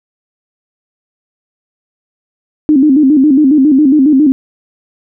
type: tone with vibrato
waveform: sine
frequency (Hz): 284.1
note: C#4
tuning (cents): +43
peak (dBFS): -4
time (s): 2.69-4.32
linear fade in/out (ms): 0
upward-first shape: square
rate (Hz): 7.3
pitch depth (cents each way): 120
effects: none